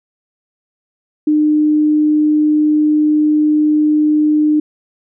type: tone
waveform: sine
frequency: 303 Hz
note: D#4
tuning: 46 cents flat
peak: -9 dBFS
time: 1.27-4.6 s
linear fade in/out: 5 ms
effects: none